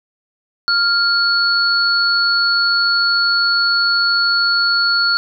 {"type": "tone pair together", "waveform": "sine", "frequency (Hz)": [1396.9, 4407], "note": ["F6", "C#8"], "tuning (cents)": [0, -11], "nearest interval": "octave + minor sixth", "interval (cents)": 1989, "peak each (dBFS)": -15, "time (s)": [0.68, 5.17], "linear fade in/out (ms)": 0, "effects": []}